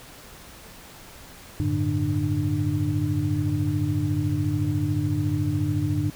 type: tone cluster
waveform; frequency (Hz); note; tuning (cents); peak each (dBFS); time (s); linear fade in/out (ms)
sine; 95 / 108.9 / 146.3 / 299.3; F#2 / A2 / D3 / D4; +46 / -17 / -6 / +33; -27; 1.6-6.1; 0
effects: pink hiss -45 dBFS RMS until 6.15 s